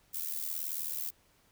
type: noise with amplitude modulation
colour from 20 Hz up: violet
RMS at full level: -33 dBFS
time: 0.13-1.11 s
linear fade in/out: 20 ms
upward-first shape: sine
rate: 78.6 Hz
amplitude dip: 80%
effects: pink hiss -67 dBFS RMS until 1.51 s